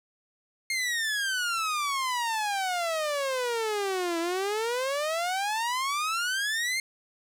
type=exponential two-way sweep; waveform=sawtooth; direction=down then up; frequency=2142 to 329.6 to 2142 Hz; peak=-23 dBFS; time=0.7-6.8 s; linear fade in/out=2 ms; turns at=4.19 s; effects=low-pass 11000 Hz 12 dB/octave + 9-bit